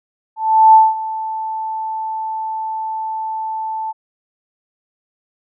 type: tone with ADSR envelope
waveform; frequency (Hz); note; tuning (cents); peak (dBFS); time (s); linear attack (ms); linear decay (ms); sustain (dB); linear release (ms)
sine; 880; A5; 0; -3; 0.36-3.93; 380; 200; -17; 27
effects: none